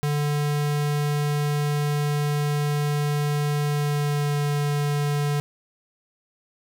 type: tone with pitch glide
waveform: square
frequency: 146.83 to 145.73 Hz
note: D3 to D3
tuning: 0 to -13 cents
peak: -22 dBFS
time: 0.03-5.4 s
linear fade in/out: 0 ms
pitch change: -13 cents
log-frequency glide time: 3.63-4.34 s
effects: none